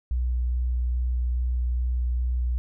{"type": "tone with vibrato", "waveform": "sine", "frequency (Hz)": 61.3, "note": "B1", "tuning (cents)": -12, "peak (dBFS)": -22, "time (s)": [0.11, 2.58], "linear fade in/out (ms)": 0, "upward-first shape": "square", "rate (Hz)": 2.4, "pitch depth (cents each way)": 9, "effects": []}